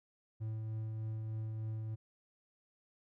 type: tone with tremolo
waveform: triangle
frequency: 109.9 Hz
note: A2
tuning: 2 cents flat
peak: -34 dBFS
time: 0.4-1.96 s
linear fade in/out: 20 ms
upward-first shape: triangle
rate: 3.3 Hz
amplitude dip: 25%
effects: none